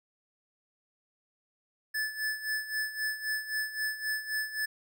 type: tone with tremolo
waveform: square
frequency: 1736 Hz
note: A6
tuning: 24 cents flat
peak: -29 dBFS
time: 1.94-4.66 s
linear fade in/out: 10 ms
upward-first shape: sine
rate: 3.8 Hz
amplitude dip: 75%
effects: none